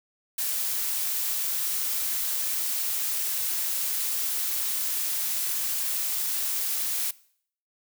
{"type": "noise", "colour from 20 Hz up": "blue", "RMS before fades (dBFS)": -28, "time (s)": [0.38, 7.11], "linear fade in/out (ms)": 5, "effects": ["noise-tail reverb RT60 0.6 s tail -21 dB re dry"]}